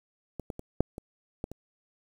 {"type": "clicks", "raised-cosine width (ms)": 2, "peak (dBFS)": [-22, -21, -25, -9, -25, -19, -27], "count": 7, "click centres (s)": [0.397, 0.502, 0.594, 0.806, 0.981, 1.441, 1.516], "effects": ["8-bit"]}